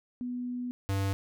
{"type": "tone pair in turn", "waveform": ["sine", "square"], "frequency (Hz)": [246.6, 97.86], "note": ["B3", "G2"], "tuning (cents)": [-2, -2], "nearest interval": "octave + major third", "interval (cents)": 1600, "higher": "first", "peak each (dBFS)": [-32, -28], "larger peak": "second", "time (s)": [[0.21, 0.71], [0.89, 1.13]], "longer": "first", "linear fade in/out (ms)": 0, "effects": []}